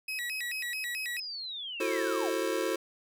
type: tone with vibrato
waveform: 35% pulse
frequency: 2217 Hz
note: C#7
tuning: in tune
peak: -31 dBFS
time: 0.08-1.2 s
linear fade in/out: 5 ms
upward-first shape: square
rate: 4.6 Hz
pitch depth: 240 cents each way
type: linear sweep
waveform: sine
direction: down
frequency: 5180 to 572 Hz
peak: -36 dBFS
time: 1.19-2.3 s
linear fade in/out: 2 ms
type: chord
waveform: square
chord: F# half-diminished seventh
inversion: third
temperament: just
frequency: 333 / 370 / 444 / 532.8 Hz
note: E4 / F#4 / A4 / C5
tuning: +18 / 0 / +16 / +31 cents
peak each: -35 dBFS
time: 1.8-2.76 s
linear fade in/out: 5 ms
effects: none